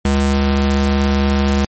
square ring-modulated tone, 138.59 Hz, C#3, in tune, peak -10 dBFS, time 0.05-1.65 s, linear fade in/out 2 ms, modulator 65.4 Hz, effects MP3 32 kbps

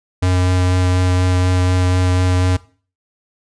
square tone with vibrato, 91.2 Hz, F#2, 24 cents flat, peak -13 dBFS, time 0.22-2.57 s, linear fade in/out 10 ms, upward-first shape sine, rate 4.1 Hz, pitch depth 9 cents each way, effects noise-tail reverb RT60 0.4 s tail -19 dB re dry + resampled to 22050 Hz

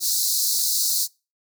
pink high-pass noise, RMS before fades -22 dBFS, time 0-1.08 s, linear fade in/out 50 ms, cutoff 4000 Hz, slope 96 dB/octave, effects noise-tail reverb RT60 0.3 s tail -25 dB re dry

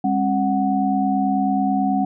sine tone cluster, 200.9 / 270.1 / 741 Hz, G3 / C#4 / F#5, +43 / -45 / +2 cents, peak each -21 dBFS, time 0.04-2.05 s, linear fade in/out 5 ms, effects none

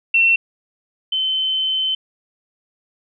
sine tone pair in turn, 2707 / 3068 Hz, E7 / G7, +45 / -38 cents, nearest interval major second, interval 217 cents, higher second, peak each -11 / -17 dBFS, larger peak first, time 0.14-0.36 / 1.12-1.95 s, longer second, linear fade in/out 5 ms, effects none

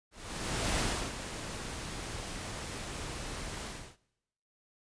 pink noise with ADSR envelope, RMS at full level -30 dBFS, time 0.11-3.97 s, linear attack 670 ms, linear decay 340 ms, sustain -10 dB, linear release 320 ms, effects noise-tail reverb RT60 0.9 s tail -22 dB re dry + resampled to 22050 Hz

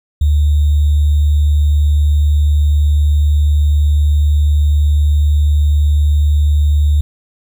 sine tone with sample-and-hold, 74 Hz, D2, 14 cents sharp, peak -8 dBFS, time 0.21-7.01 s, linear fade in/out 5 ms, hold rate 3675 Hz, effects none

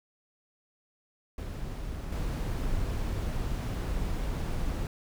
brown noise with level steps, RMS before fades -36 / -31 dBFS, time 1.38-4.87 s, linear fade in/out 2 ms, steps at 2.12 s, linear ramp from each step 5 ms, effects none

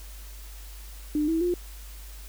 sine tone with pitch steps, 300.2 / 325.5 / 352.9 Hz, D4 / E4 / F4, +38 / -22 / +18 cents, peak -22 dBFS, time 1.15-1.54 s, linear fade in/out 2 ms, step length 130 ms, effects added 50 Hz sine -40 dBFS peak until 2.28 s + white hiss -49 dBFS RMS until 2.28 s

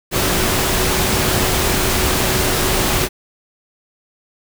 sine tone in noise, 372.8 Hz, F#4, 13 cents sharp, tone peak -25 dBFS, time 0.11-3.09 s, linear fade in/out 50 ms, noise pink, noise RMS -17 dBFS, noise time 0.11-3.09 s, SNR -11 dB, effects none

